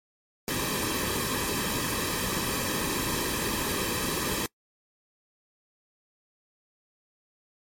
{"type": "noise with comb filter", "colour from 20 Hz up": "pink", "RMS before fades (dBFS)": -29, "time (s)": [0.48, 4.46], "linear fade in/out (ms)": 0, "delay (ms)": 1.4, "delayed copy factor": -0.7, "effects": ["noise-tail reverb RT60 0.1 s tail -24 dB re dry", "MP3 64 kbps"]}